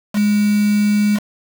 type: tone with quantisation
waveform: sine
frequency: 207.7 Hz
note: G#3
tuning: in tune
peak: -12 dBFS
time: 0.13-1.2 s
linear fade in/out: 50 ms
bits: 4
effects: none